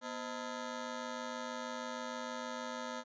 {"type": "ring-modulated tone", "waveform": "15% pulse", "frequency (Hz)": 380.4, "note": "F#4", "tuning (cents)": 48, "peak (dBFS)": -30, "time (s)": [0.01, 3.04], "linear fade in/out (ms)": 50, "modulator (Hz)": 137, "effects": ["resampled to 16000 Hz"]}